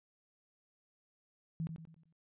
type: tone with echo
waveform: sine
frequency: 162.1 Hz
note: E3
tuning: 29 cents flat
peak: -34 dBFS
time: 1.6-1.67 s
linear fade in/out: 0 ms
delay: 91 ms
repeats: 5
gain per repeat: -7 dB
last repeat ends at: 2.125 s
effects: resampled to 8000 Hz